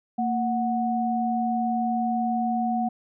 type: tone pair together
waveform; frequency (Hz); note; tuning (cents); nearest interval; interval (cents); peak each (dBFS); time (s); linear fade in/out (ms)
sine; 229.6 / 737; A#3 / F#5; -26 / -7; octave + minor sixth; 2019; -25; 0.18-2.89; 10
effects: none